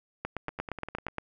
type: two click trains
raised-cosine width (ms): 0.5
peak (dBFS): -23 / -17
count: 7 / 9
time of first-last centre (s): 0.49-1.084 / 0.25-1.183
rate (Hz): 10.1 / 8.57
effects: none